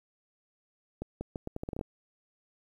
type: accelerating click train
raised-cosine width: 2 ms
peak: -22 dBFS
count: 11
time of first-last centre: 1.02-1.812 s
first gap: 190 ms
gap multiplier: 0.78
effects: 10-bit